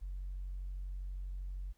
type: tone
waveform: sine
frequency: 46.25 Hz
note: F#1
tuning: in tune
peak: -37 dBFS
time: 0.01-1.73 s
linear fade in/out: 20 ms
effects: tanh soft clip ceiling -35 dBFS + pink hiss -75 dBFS RMS until 1.77 s